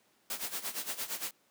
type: noise with tremolo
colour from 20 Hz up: white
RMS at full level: -35 dBFS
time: 0.3-1.31 s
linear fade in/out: 2 ms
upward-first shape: sine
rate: 8.7 Hz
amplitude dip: 80%
effects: pink hiss -69 dBFS RMS until 1.5 s + high-pass 200 Hz 12 dB/octave